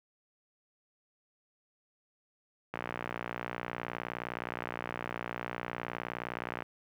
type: click train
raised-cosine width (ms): 0.5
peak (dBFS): -20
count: 232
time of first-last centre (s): 2.74-6.622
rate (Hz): 59.5
effects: high-pass 100 Hz 12 dB/octave + 10-bit